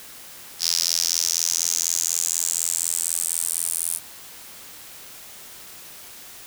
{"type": "tone with high-pass filter sweep", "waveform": "sawtooth", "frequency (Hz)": 84.1, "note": "E2", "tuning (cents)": 35, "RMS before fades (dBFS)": -24, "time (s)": [0.59, 4], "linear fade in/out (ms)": 50, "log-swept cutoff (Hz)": [5100, 9800], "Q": 4.7, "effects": ["white hiss -42 dBFS RMS until 6.46 s"]}